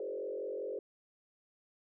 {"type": "tone with frequency modulation", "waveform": "sine", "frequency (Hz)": 465.4, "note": "A#4", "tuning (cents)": -3, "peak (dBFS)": -36, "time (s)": [0, 0.79], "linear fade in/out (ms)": 2, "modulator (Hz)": 45.2, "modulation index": 1.9, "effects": []}